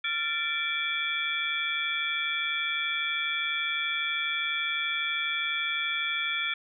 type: tone cluster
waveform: sine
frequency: 1378 / 1768 / 2331 / 3288 / 3440 Hz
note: F6 / A6 / D7 / G#7 / A7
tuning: -24 / +8 / -14 / -18 / -40 cents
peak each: -35 / -36 / -30 / -36 / -34 dBFS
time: 0.04-6.54 s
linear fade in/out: 5 ms
effects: none

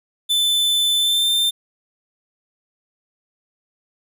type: tone with pitch glide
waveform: 45% pulse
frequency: 3520 to 3582 Hz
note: A7 to A7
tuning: 0 to +30 cents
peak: -15 dBFS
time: 0.29-1.51 s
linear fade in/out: 20 ms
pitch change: +30 cents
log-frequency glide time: 0.98-1.29 s
effects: none

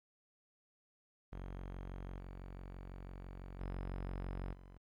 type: tone with level steps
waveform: sawtooth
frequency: 46 Hz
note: F#1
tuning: 9 cents flat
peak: -40 / -43 / -36 / -50 dBFS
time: 1.32-4.78 s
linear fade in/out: 10 ms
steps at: 2.18 / 3.59 / 4.52 s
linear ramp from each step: 20 ms
effects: low-pass 2000 Hz 12 dB/octave + 13-bit

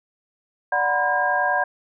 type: tone cluster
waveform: sine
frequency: 587 / 736 / 965 / 1015 / 1614 Hz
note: D5 / F#5 / B5 / B5 / G#6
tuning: -1 / -9 / -40 / +47 / -50 cents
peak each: -27 / -23 / -26 / -29 / -22 dBFS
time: 0.72-1.64 s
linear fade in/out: 5 ms
effects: none

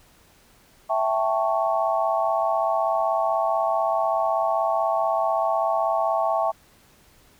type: chord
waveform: sine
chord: A dominant seventh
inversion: second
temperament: equal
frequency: 659.3 / 784 / 880 / 1108.7 Hz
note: E5 / G5 / A5 / C#6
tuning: 0 / 0 / 0 / 0 cents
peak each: -23 / -26 / -27 / -27 dBFS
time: 0.89-6.52 s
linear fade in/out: 20 ms
effects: pink hiss -56 dBFS RMS until 7.39 s

